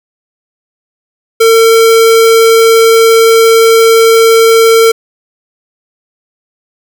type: tone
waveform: square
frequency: 452.9 Hz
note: A#4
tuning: 50 cents flat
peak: -3 dBFS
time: 1.4-4.92 s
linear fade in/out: 10 ms
effects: none